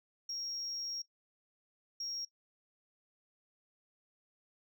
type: tone bursts at uneven times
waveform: sine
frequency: 5588 Hz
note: F8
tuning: in tune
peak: -36 dBFS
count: 2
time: 0.29-1.02 / 2-2.25 s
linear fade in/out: 5 ms
effects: noise-tail reverb RT60 0.1 s tail -19 dB re dry + tanh soft clip ceiling -34 dBFS